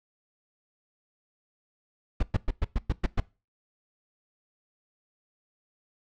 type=noise bursts; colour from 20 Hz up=brown; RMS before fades=-23 dBFS; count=8; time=2.2-3.202 s; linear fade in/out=5 ms; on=29 ms; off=110 ms; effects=noise-tail reverb RT60 0.3 s tail -22 dB re dry + low-pass 4000 Hz 12 dB/octave